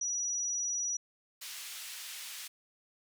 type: tone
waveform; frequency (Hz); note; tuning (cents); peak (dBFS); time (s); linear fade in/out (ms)
sine; 5840; F#8; -24; -31; 0.01-0.97; 5
type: band-pass noise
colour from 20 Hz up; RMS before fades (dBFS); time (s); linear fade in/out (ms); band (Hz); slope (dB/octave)
pink; -44; 1.41-2.48; 10; 2500 to 16000; 12
effects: none